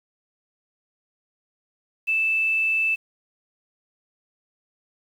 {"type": "tone with quantisation", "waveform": "sine", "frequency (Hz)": 2637, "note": "E7", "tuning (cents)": 0, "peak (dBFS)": -19, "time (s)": [2.07, 2.96], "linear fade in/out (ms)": 20, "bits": 8, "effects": []}